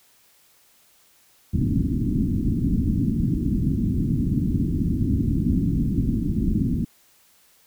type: low-pass noise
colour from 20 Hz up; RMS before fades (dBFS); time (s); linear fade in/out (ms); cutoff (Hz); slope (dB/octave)
white; -22; 1.53-6.85; 10; 290; 48
effects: white hiss -58 dBFS RMS until 7.66 s